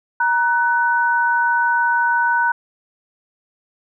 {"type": "tone pair together", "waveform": "sine", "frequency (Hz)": [943, 1496.9], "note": ["A#5", "F#6"], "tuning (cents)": [20, 20], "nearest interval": "minor sixth", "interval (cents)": 800, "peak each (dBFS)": -17, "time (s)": [0.2, 2.52], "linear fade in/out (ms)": 5, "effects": []}